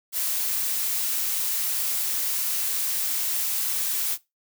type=noise; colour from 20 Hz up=blue; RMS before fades=-26 dBFS; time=0.12-4.18 s; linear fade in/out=50 ms; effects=noise-tail reverb RT60 0.2 s tail -19 dB re dry